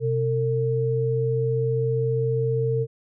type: tone pair together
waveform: sine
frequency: 127.3 / 452.5 Hz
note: C3 / A4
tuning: -47 / +48 cents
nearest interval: octave + minor seventh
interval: 2195 cents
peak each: -23 dBFS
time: 0-2.87 s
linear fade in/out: 50 ms
effects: none